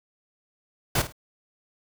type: noise with echo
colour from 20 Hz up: pink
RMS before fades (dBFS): -23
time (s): 0.95-1.02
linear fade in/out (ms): 5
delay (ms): 52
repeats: 2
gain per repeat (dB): -12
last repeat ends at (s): 1.124
effects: none